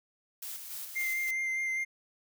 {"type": "noise with tremolo", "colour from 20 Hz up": "blue", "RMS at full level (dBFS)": -40, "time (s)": [0.42, 1.31], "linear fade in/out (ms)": 5, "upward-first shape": "square", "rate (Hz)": 3.5, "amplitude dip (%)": 40}
{"type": "tone with vibrato", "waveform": "triangle", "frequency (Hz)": 2093, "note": "C7", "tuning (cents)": 0, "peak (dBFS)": -28, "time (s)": [0.95, 1.85], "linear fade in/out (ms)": 20, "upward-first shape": "sine", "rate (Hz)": 4.9, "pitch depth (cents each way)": 16}
{"effects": []}